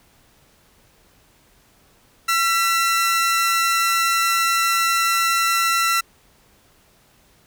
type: tone pair together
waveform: sawtooth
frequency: 1351.2 / 1968 Hz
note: E6 / B6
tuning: +42 / -7 cents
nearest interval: perfect fifth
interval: 651 cents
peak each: -14 / -20 dBFS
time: 2.28-6.01 s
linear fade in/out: 10 ms
effects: pink hiss -56 dBFS RMS until 7.46 s